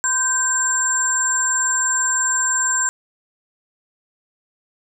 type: tone cluster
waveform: sine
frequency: 1022 / 1557 / 7420 Hz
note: C6 / G6 / A#8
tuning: -41 / -12 / -9 cents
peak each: -27 / -22 / -18 dBFS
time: 0.04-2.89 s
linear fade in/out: 0 ms
effects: none